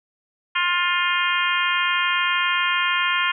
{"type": "harmonic tone", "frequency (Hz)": 352.8, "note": "F4", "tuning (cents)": 18, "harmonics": [3, 4, 5, 6, 7, 8, 9], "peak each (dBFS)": [-24, -25, -26, -27, -27, -28, -29], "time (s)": [0.55, 3.32], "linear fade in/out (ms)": 10, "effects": []}